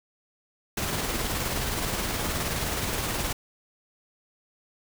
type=noise with tremolo; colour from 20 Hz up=pink; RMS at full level=-28 dBFS; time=0.77-3.33 s; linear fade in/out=5 ms; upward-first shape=square; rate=19 Hz; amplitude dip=25%; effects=none